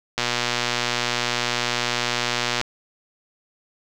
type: click train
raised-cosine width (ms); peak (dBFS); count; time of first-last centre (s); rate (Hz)
0.2; -4; 293; 0.18-2.613; 120
effects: none